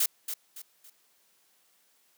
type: noise with echo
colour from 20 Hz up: blue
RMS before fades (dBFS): -25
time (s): 0-0.06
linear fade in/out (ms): 5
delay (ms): 280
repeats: 3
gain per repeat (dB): -9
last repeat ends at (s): 0.9
effects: white hiss -67 dBFS RMS until 2.17 s + high-pass 200 Hz 12 dB/octave